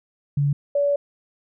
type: tone pair in turn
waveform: sine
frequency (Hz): 142.9 / 571.6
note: D3 / D5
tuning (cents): -47 / -47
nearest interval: 2 octaves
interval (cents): 2400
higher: second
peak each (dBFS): -17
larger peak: neither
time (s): 0.37-0.53 / 0.75-0.96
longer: second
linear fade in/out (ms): 5
effects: none